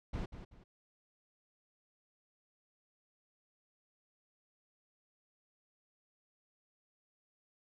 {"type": "noise with echo", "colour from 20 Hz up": "brown", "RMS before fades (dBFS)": -38, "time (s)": [0.13, 0.26], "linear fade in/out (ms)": 10, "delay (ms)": 190, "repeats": 2, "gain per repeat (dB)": -10, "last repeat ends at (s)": 0.64, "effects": ["low-pass 5000 Hz 12 dB/octave"]}